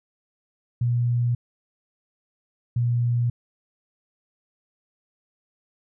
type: tone pair in turn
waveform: sine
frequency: 120.5 / 119.97 Hz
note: B2 / B2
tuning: -42 / -50 cents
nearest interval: unison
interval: 8 cents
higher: first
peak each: -19 dBFS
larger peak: neither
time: 0.81-1.35 / 2.76-3.3 s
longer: neither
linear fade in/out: 5 ms
effects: none